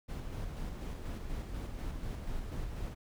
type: noise with tremolo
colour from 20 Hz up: brown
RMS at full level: -38 dBFS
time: 0.08-2.95 s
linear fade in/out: 20 ms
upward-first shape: square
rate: 4.1 Hz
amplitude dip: 30%
effects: none